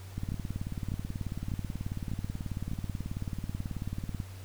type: two click trains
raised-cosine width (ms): 5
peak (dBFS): -22 / -22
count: 75 / 5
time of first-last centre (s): 0.18-4.202 / 0.32-2.715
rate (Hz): 18.4 / 1.67
effects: added 95 Hz sine -43 dBFS peak until 4.44 s + pink hiss -53 dBFS RMS until 4.44 s